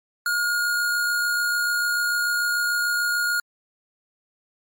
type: tone with amplitude modulation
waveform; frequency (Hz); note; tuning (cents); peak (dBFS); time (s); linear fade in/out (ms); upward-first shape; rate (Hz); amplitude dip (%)
square; 1430; F6; +41; -20; 0.26-3.4; 2; sine; 66.8; 25
effects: MP3 96 kbps